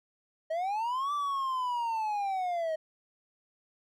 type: linear two-way sweep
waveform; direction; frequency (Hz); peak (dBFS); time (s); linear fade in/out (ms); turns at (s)
triangle; up then down; 622.3 to 1174.7 to 622.3; -27; 0.5-2.76; 10; 1.13
effects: none

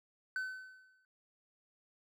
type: tone with exponential decay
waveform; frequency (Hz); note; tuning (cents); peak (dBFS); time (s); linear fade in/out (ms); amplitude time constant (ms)
triangle; 1519; F#6; +45; -31; 0.36-1.05; 1; 150
effects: none

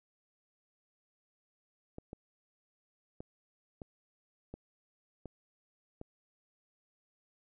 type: clicks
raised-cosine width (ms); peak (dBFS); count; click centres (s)
2; -30; 7; 1.984 / 2.131 / 3.205 / 3.818 / 4.54 / 5.257 / 6.014
effects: none

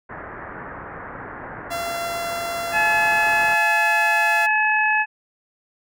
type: low-pass noise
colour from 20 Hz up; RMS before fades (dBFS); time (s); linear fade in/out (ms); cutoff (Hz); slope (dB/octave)
white; -35; 0.09-3.55; 10; 1800; 48
type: tone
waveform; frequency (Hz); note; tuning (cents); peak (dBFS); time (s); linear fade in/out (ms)
sawtooth; 683; F5; -39; -21; 1.7-4.47; 20
type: harmonic tone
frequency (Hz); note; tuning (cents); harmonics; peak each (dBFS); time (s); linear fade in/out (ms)
857; A5; -46; 1 / 2 / 3; -21 / -19 / -22; 2.72-5.06; 50
effects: none

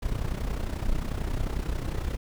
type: noise with amplitude modulation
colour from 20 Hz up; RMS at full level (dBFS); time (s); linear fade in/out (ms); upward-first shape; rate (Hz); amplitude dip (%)
brown; -26; 0.02-2.17; 10; sine; 31.2; 70
effects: none

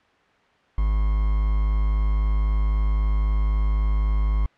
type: tone with quantisation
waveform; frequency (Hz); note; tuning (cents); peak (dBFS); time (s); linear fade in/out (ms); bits
triangle; 51.91; G#1; 0; -16; 0.78-4.46; 0; 6
effects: white hiss -58 dBFS RMS until 4.57 s + low-pass 2000 Hz 12 dB/octave

